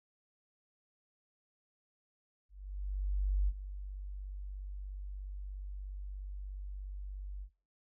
sine tone with ADSR envelope, 48.45 Hz, G1, 20 cents flat, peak -26 dBFS, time 2.49-7.5 s, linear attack 990 ms, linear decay 45 ms, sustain -13 dB, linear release 78 ms, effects noise-tail reverb RT60 0.4 s tail -26 dB re dry

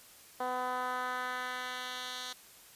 10% pulse tone with band-pass filter sweep, 251.6 Hz, B3, 32 cents sharp, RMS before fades -37 dBFS, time 0.4-2.33 s, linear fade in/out 5 ms, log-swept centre 750 to 4300 Hz, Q 1.3, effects white hiss -56 dBFS RMS until 2.75 s + resampled to 32000 Hz

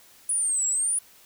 sine exponential two-way sweep, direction down then up, 9956 to 7560 to 9956 Hz, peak -22 dBFS, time 0.29-0.99 s, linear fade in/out 5 ms, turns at 0.67 s, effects white hiss -54 dBFS RMS until 1.25 s

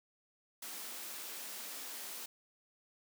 white high-pass noise, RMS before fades -45 dBFS, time 0.62-2.26 s, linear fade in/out 5 ms, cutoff 200 Hz, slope 96 dB/octave, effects none

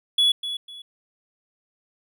triangle tone with echo, 3393 Hz, G#7, 36 cents sharp, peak -14 dBFS, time 0.18-0.32 s, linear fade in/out 5 ms, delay 250 ms, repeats 2, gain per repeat -11 dB, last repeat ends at 0.82 s, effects none

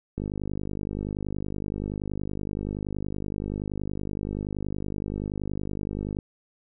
click train, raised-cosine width 3 ms, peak -18 dBFS, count 305, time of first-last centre 0.18-6.188 s, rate 50.6 Hz, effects none

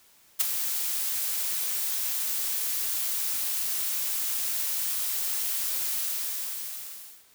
blue noise with ADSR envelope, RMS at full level -20 dBFS, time 0.39-7.26 s, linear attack 20 ms, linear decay 11 ms, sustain -9 dB, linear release 1300 ms, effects white hiss -59 dBFS RMS until 7.34 s

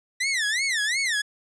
sawtooth tone with vibrato, 1921 Hz, B6, 48 cents flat, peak -19 dBFS, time 0.2-1.22 s, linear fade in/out 10 ms, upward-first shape sine, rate 2.8 Hz, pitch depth 250 cents each way, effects resampled to 22050 Hz

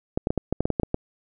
clicks, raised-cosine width 2 ms, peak -9 dBFS, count 11, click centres 0.175 / 0.271 / 0.305 / 0.377 / 0.526 / 0.606 / 0.655 / 0.703 / 0.798 / 0.833 / 0.944 s, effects none

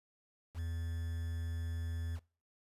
triangle tone with quantisation, 83.2 Hz, E2, 17 cents sharp, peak -34 dBFS, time 0.54-2.2 s, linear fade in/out 50 ms, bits 9, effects noise-tail reverb RT60 0.4 s tail -23 dB re dry + resampled to 32000 Hz

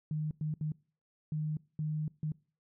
sine tone bursts at uneven times, 153.5 Hz, D#3, 23 cents flat, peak -31 dBFS, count 6, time 0.11-0.31 / 0.41-0.54 / 0.61-0.72 / 1.32-1.57 / 1.79-2.08 / 2.23-2.32 s, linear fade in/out 2 ms, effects noise-tail reverb RT60 0.4 s tail -23 dB re dry

